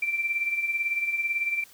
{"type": "tone with tremolo", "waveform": "sine", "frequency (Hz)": 2349, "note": "D7", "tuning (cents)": 0, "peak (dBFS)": -22, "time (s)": [0.02, 1.64], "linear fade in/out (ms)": 5, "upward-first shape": "sine", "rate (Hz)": 18, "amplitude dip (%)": 60, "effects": ["white hiss -53 dBFS RMS until 1.73 s"]}